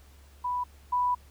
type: tone pair in turn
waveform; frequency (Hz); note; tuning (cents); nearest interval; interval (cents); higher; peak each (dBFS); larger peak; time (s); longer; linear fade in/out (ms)
sine; 987.8 / 987.8; B5 / B5; 0 / 0; unison; 0; neither; -27 / -23; second; 0.44-0.64 / 0.92-1.15; second; 10
effects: added 70 Hz sine -52 dBFS peak until 1.3 s + pink hiss -60 dBFS RMS until 1.3 s